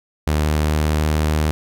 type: tone with pitch glide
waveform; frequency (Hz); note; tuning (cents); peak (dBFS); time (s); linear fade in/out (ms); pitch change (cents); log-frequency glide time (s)
sawtooth; 76 to 76.79; D#2 to D#2; -40 to -22; -12; 0.27-1.51; 0; +18; 0.38-1.12
effects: none